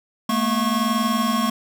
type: tone cluster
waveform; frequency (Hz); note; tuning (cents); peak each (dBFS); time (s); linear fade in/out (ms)
square; 216.4 / 237.2 / 1095; A3 / A#3 / C#6; -29 / +30 / -22; -24; 0.29-1.5; 5
effects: none